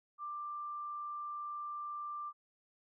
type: tone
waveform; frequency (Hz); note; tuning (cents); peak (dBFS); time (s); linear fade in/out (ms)
sine; 1183; D6; +12; -39; 0.18-2.33; 50
effects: none